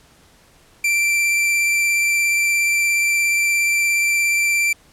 45% pulse tone with vibrato, 2349 Hz, D7, in tune, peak -15 dBFS, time 0.84-4.73 s, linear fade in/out 5 ms, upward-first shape sine, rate 17 Hz, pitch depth 10 cents each way, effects pink hiss -52 dBFS RMS until 4.92 s + low-pass 12000 Hz 12 dB/octave

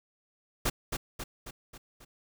pink noise with echo, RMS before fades -27 dBFS, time 0.65-0.7 s, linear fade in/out 10 ms, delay 270 ms, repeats 5, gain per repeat -5 dB, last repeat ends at 2.05 s, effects none

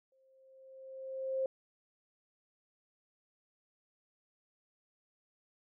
sine tone with exponential growth, 529 Hz, C5, 19 cents sharp, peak -29 dBFS, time 0.12-1.46 s, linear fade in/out 2 ms, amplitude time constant 290 ms, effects none

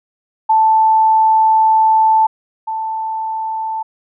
sine tone pair in turn, 880 / 883.5 Hz, A5 / A5, 0 / +7 cents, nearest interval unison, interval 7 cents, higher second, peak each -8 / -18 dBFS, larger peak first, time 0.49-2.27 / 2.67-3.83 s, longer first, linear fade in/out 10 ms, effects none

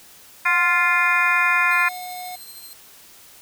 harmonic tone, 349.2 Hz, F4, in tune, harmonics 3 / 4 / 5 / 6 / 7, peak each -22 / -22 / -22 / -22 / -22 dBFS, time 0.45-1.89 s, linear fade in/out 10 ms
square tone, 726 Hz, F#5, 33 cents flat, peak -32 dBFS, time 0.45-2.36 s, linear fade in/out 10 ms
5% pulse tone with tremolo, 4136 Hz, C8, 21 cents flat, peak -30 dBFS, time 1.71-2.73 s, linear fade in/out 0 ms, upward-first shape sine, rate 13 Hz, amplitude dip 45%
effects white hiss -47 dBFS RMS until 3.41 s

